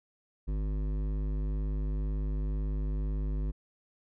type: tone with hard clipping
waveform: triangle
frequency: 51 Hz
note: G#1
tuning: 31 cents flat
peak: -31 dBFS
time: 0.47-3.52 s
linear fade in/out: 20 ms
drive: 17 dB
effects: none